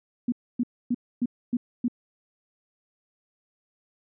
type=tone bursts; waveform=sine; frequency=242.6 Hz; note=B3; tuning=31 cents flat; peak=-21 dBFS; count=6; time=0.28-1.882 s; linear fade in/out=5 ms; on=42 ms; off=270 ms; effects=none